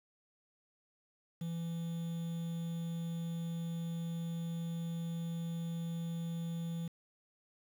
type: tone with quantisation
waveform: triangle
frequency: 167.4 Hz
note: E3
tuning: 27 cents sharp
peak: -34 dBFS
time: 1.41-6.88 s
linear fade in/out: 5 ms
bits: 9
effects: none